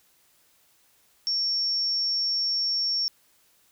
sine tone, 5480 Hz, F8, 34 cents flat, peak -23 dBFS, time 1.27-3.08 s, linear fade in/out 0 ms, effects white hiss -63 dBFS RMS until 3.71 s

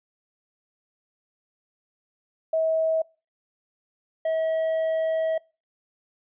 sine / triangle tone pair in turn, 643 / 643 Hz, E5 / E5, -43 / -43 cents, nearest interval unison, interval 0 cents, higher neither, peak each -20 dBFS, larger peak neither, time 2.53-3.02 / 4.25-5.38 s, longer second, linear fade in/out 5 ms, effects noise-tail reverb RT60 0.3 s tail -23 dB re dry + resampled to 8000 Hz

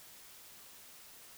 silence, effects white hiss -55 dBFS RMS until 1.37 s

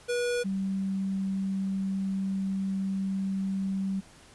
square / sine tone pair in turn, 484.6 / 193.09 Hz, B4 / G3, -33 / -26 cents, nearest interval octave + major third, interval 1593 cents, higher first, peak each -27 dBFS, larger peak neither, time 0.08-0.44 / 0.44-4.01 s, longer second, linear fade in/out 20 ms, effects pink hiss -54 dBFS RMS until 4.34 s + resampled to 24000 Hz

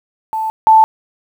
sine tone pair in turn, 880 / 880 Hz, A5 / A5, 0 / 0 cents, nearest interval unison, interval 0 cents, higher neither, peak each -16 / -4 dBFS, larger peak second, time 0.33-0.5 / 0.67-0.84 s, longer neither, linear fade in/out 0 ms, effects 7-bit

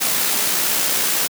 white noise with amplitude modulation, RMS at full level -18 dBFS, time 0-1.28 s, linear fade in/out 20 ms, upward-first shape sine, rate 61.8 Hz, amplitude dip 25%, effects high-pass 150 Hz 12 dB/octave

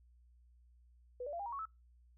sine tone with pitch steps, 495.3 / 582.2 / 684.5 / 804.6 / 945.9 / 1111.9 / 1307.1 Hz, B4 / D5 / F5 / G5 / A#5 / C#6 / E6, +5 / -15 / -35 / +45 / +25 / +5 / -15 cents, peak -39 dBFS, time 1.2-1.655 s, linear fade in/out 5 ms, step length 65 ms, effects noise-tail reverb RT60 0.2 s tail -21 dB re dry + added 60 Hz sine -62 dBFS peak until 2.17 s

